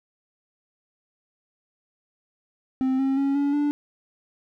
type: tone with pitch steps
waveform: triangle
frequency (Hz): 261.6 / 268.8 / 276.2 / 283.8 / 291.6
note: C4 / C4 / C#4 / C#4 / D4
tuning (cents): 0 / +47 / -6 / +41 / -12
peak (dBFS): -18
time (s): 2.81-3.71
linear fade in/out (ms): 0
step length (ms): 180
effects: none